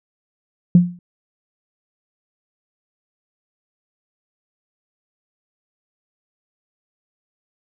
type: tone with exponential decay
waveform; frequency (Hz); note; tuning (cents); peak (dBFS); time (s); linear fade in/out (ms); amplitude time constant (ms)
sine; 176.2; F3; +16; -3; 0.75-0.99; 2; 51
effects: tanh soft clip ceiling 0 dBFS